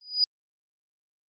sine tone with exponential growth, 4934 Hz, D#8, 15 cents flat, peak -15 dBFS, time 0.01-0.24 s, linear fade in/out 1 ms, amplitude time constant 50 ms, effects Opus 24 kbps

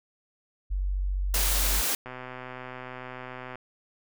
sine tone, 47.26 Hz, F#1, 37 cents sharp, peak -25 dBFS, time 0.7-1.82 s, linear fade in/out 20 ms
white high-pass noise, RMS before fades -27 dBFS, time 1.34-1.95 s, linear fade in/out 2 ms, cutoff 180 Hz, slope 12 dB/octave
click train, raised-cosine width 0.5 ms, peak -24 dBFS, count 191, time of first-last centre 2.06-3.556 s, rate 127 Hz
effects none

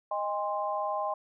sine chord, Ab major, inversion second, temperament equal with one note detuned, 622.3 / 809.3 / 1046.5 Hz, Eb5 / Ab5 / C6, 0 / -45 / 0 cents, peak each -33 dBFS, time 0.11-1.14 s, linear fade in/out 5 ms, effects none

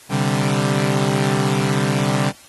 sawtooth chord, C suspended second, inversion none, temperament equal, 130.81 / 146.83 / 196 Hz, C3 / D3 / G3, 0 / 0 / 0 cents, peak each -17 dBFS, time 0.09-2.33 s, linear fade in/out 50 ms, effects white hiss -45 dBFS RMS until 2.48 s + AAC 32 kbps

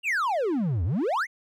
triangle exponential two-way sweep, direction down then up, 2902 to 77.78 to 2244 Hz, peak -21 dBFS, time 0.03-1.27 s, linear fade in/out 50 ms, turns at 0.84 s, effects none

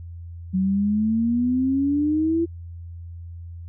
sine exponential sweep, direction up, 184.6 to 338.6 Hz, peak -18 dBFS, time 0.53-2.46 s, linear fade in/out 20 ms, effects added 85 Hz sine -34 dBFS peak until 3.68 s

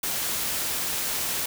white noise with ADSR envelope, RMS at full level -26 dBFS, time 0.03-1.46 s, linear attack 7 ms, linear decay 9 ms, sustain -2 dB, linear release 5 ms, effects none

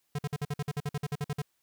square tone bursts, 145.7 Hz, D3, 13 cents flat, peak -30 dBFS, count 15, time 0.15-1.419 s, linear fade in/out 5 ms, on 37 ms, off 51 ms, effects white hiss -75 dBFS RMS until 1.62 s

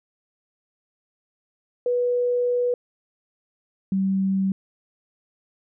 sine tone pair in turn, 489.5 / 192.53 Hz, B4 / G3, -15 / -31 cents, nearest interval octave + major third, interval 1616 cents, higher first, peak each -19 dBFS, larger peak neither, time 1.86-2.74 / 3.92-4.52 s, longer first, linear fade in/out 2 ms, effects none

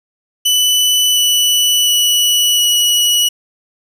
sawtooth tone with pitch steps, 2984 / 2965 / 2946 / 2928 Hz, F#7 / F#7 / F#7 / F#7, +14 / +3 / -8 / -19 cents, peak -7 dBFS, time 0.45-3.29 s, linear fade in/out 10 ms, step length 710 ms, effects none

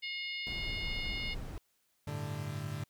harmonic tone, 718 Hz, F5, 48 cents sharp, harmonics 3 / 4 / 5 / 6 / 7, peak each -39 / -42 / -46 / -47 / -49 dBFS, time 0.02-1.35 s, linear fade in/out 20 ms
brown noise, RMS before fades -40 dBFS, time 0.47-1.58 s, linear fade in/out 0 ms
40% pulse chord, G suspended second, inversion none, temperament equal, 98 / 110 / 146.83 Hz, G2 / A2 / D3, 0 / 0 / 0 cents, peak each -42 / -41 / -38 dBFS, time 2.07-2.84 s, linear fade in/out 5 ms
effects white hiss -75 dBFS RMS until 2.89 s

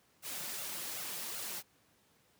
white noise with flanger, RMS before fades -41 dBFS, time 0.22-1.63 s, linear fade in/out 50 ms, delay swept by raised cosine 1.4 to 5.8 ms, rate 2.6 Hz, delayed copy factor +0.65, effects pink hiss -69 dBFS RMS until 2.39 s + high-pass 100 Hz 12 dB/octave

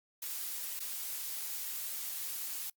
blue noise with dropouts, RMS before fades -39 dBFS, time 0.22-2.7 s, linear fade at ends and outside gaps 5 ms, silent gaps 0.794-0.802 s, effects noise-tail reverb RT60 0.1 s tail -26 dB re dry + Opus 48 kbps

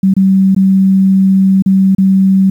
sine tone with dropouts, 191.8 Hz, G3, 37 cents flat, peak -5 dBFS, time 0.03-2.5 s, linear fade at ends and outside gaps 5 ms, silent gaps 0.139-0.165 / 0.548-0.563 / 1.623-1.66 / 1.95-1.982 s, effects 7-bit

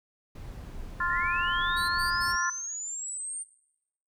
brown noise, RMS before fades -40 dBFS, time 0.35-2.36 s, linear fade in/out 5 ms
harmonic tone, 349.2 Hz, F4, in tune, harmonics 3 / 4 / 5, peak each -30 / -30 / -30 dBFS, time 1-2.5 s, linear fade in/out 5 ms
sine linear sweep, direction up, 1672 to 8870 Hz, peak -33 dBFS, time 1.06-3.44 s, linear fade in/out 20 ms
25% pulse tone bursts, 4435 Hz, C#8, in tune, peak -32 dBFS, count 3, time 1.76-2.33 s, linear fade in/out 20 ms, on 130 ms, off 90 ms
effects noise-tail reverb RT60 0.8 s tail -19 dB re dry

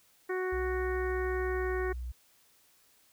harmonic tone, 370 Hz, F#4, in tune, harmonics 1 / 2 / 3 / 4 / 5 / 6, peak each -31 / -43 / -42 / -42 / -40 / -50 dBFS, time 0.29-1.93 s, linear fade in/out 10 ms
sine tone with pitch glide, 63.4 to 61.31 Hz, B1 to B1, +46 to -12 cents, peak -35 dBFS, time 0.52-2.12 s, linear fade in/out 10 ms, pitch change -58 cents, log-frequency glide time 1.58-1.71 s
effects white hiss -65 dBFS RMS until 3.12 s

